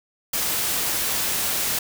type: noise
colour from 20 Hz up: white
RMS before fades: -24 dBFS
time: 0.33-1.79 s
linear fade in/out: 5 ms
effects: none